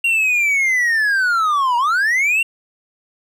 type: linear two-way sweep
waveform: triangle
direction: down then up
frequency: 2774 to 933 to 2774 Hz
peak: -12 dBFS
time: 0.04-2.43 s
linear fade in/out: 5 ms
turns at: 1.77 s
effects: none